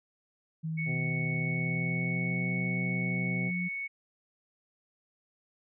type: tone with pitch glide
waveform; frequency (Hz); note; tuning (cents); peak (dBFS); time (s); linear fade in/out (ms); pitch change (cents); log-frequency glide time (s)
sine; 160 to 178.56; D#3 to F3; +49 to +39; -31; 0.63-3.69; 20; +190; 1.31-2.55
type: tone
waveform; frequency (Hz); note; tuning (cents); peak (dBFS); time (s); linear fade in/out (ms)
sine; 2217; C#7; 0; -33; 0.77-3.88; 20
type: harmonic tone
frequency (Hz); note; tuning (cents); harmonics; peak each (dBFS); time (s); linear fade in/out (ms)
127; B2; +49; 1 / 2 / 3 / 4 / 5 / 6; -35 / -41 / -45 / -47 / -49 / -51; 0.85-3.52; 50
effects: none